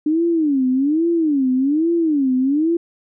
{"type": "tone with vibrato", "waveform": "sine", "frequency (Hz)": 294.8, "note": "D4", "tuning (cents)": 7, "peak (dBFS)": -14, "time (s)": [0.06, 2.77], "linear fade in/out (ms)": 5, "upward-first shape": "sine", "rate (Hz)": 1.2, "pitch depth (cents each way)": 250, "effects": []}